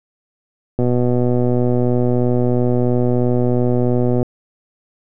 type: click train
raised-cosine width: 2 ms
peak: -5 dBFS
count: 424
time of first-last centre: 0.79-4.229 s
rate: 123 Hz
effects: none